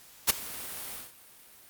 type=noise with ADSR envelope; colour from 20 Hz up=white; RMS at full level=-19 dBFS; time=0.27-1.13 s; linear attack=28 ms; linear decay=14 ms; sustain=-20 dB; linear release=180 ms; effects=white hiss -54 dBFS RMS until 1.69 s + Opus 48 kbps